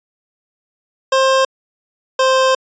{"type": "tone pair in turn", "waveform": "25% pulse", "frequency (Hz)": [530, 523.6], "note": ["C5", "C5"], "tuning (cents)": [22, 1], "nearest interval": "unison", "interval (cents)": 21, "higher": "first", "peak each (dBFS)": -7, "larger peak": "neither", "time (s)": [[1.12, 1.45], [2.19, 2.55]], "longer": "second", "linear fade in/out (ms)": 5, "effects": ["resampled to 16000 Hz"]}